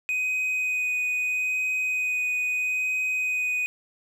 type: tone with vibrato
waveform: triangle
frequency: 2500 Hz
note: D#7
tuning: 8 cents sharp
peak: -22 dBFS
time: 0.09-3.66 s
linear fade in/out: 0 ms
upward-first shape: sine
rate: 0.77 Hz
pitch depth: 9 cents each way
effects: none